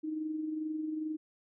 sine tone with amplitude modulation, 311.1 Hz, D#4, in tune, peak -31 dBFS, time 0.03-1.17 s, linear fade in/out 20 ms, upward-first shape sine, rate 22.4 Hz, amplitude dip 45%, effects none

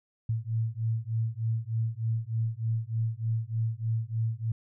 sine beating tone pair, 111.3 / 114.6 Hz, A2 / A#2, +20 / -29 cents, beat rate 3.3 Hz, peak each -30 dBFS, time 0.29-4.52 s, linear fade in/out 5 ms, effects none

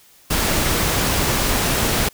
pink noise, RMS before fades -19 dBFS, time 0.3-2.09 s, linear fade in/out 10 ms, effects white hiss -51 dBFS RMS until 2.13 s

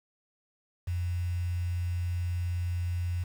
sine tone with quantisation, 88.1 Hz, F2, 16 cents sharp, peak -28 dBFS, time 0.87-3.24 s, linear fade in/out 10 ms, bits 8, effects none

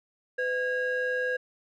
triangle ring-modulated tone, 566 Hz, C#5, 36 cents sharp, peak -21 dBFS, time 0.38-1.37 s, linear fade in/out 10 ms, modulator 1070 Hz, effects none

